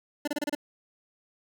25% pulse tone bursts, 293.7 Hz, D4, in tune, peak -23 dBFS, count 6, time 0.25-0.551 s, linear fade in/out 5 ms, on 26 ms, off 29 ms, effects none

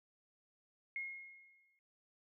sine tone with exponential decay, 2153 Hz, C7, 49 cents sharp, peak -37 dBFS, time 0.96-1.79 s, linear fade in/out 1 ms, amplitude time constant 180 ms, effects none

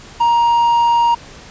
triangle tone with hard clipping, 940 Hz, A#5, 14 cents sharp, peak -11 dBFS, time 0.2-1.15 s, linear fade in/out 10 ms, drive 6 dB, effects pink hiss -38 dBFS RMS until 1.5 s + resampled to 16000 Hz

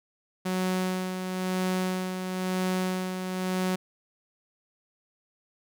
sawtooth tone with tremolo, 185 Hz, F#3, in tune, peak -21 dBFS, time 0.45-3.76 s, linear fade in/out 10 ms, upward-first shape sine, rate 1 Hz, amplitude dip 50%, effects none

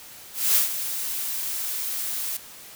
blue noise with ADSR envelope, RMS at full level -18 dBFS, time 0.33-2.37 s, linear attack 230 ms, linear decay 120 ms, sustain -11 dB, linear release 4 ms, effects white hiss -44 dBFS RMS until 2.75 s

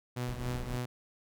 sawtooth tone with tremolo, 123.47 Hz, B2, in tune, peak -28 dBFS, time 0.16-0.86 s, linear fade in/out 10 ms, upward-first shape triangle, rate 3.6 Hz, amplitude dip 70%
brown noise, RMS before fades -40 dBFS, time 0.27-0.78 s, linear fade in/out 10 ms
effects none

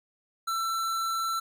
square tone, 1339 Hz, E6, 27 cents sharp, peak -28 dBFS, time 0.47-1.4 s, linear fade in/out 10 ms, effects none

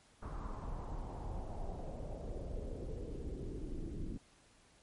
brown noise with low-pass filter sweep, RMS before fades -42 dBFS, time 0.22-4.18 s, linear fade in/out 5 ms, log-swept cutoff 1200 to 300 Hz, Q 3.2, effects pink hiss -66 dBFS RMS until 4.82 s + MP3 48 kbps

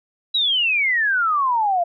sine exponential sweep, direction down, 3951 to 672 Hz, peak -16 dBFS, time 0.34-1.84 s, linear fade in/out 10 ms, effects none

